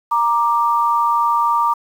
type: tone pair together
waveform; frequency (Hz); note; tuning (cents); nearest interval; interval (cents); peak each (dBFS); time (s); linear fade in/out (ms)
sine; 936.6 / 1180; A#5 / D6; +8 / +8; major third; 400; -16; 0.11-1.74; 10
effects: 7-bit